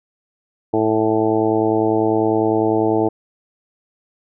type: harmonic tone with a mistuned harmonic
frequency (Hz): 110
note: A2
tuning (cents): 0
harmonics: 1 / 2 / 3 / 4 / 5 / 6 / 7 / 8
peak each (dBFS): -27 / -27 / -18 / -19 / -28 / -24 / -25 / -26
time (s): 0.73-3.09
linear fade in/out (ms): 10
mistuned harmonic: 8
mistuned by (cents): -22
effects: none